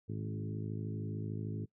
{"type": "harmonic tone with a mistuned harmonic", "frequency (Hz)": 53.3, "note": "G#1", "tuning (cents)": 46, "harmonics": [2, 3, 4, 5, 6, 7, 8], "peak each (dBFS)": [-39, -43, -45, -47, -49, -50, -51], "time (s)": [0.08, 1.66], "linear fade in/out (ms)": 20, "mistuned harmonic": 3, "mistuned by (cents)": -17, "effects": ["noise-tail reverb RT60 0.1 s tail -21 dB re dry"]}